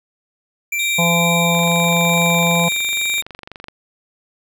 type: tone with tremolo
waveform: square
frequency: 2349 Hz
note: D7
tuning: in tune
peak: -18 dBFS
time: 0.72-3.21 s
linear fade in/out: 5 ms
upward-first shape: triangle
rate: 0.82 Hz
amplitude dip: 30%
type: tone with vibrato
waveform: sawtooth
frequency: 3703 Hz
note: A#7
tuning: 12 cents flat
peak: -19 dBFS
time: 0.79-3.22 s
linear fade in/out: 5 ms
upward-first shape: sine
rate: 2.3 Hz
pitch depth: 9 cents each way
type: harmonic tone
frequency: 170.2 Hz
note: F3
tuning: 44 cents flat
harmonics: 1 / 3 / 4 / 5 / 6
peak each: -17 / -22 / -23 / -24 / -25 dBFS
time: 0.98-2.69 s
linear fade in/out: 10 ms
type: click train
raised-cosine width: 0.3 ms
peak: -18 dBFS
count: 52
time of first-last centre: 1.55-3.684 s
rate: 23.9 Hz
effects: none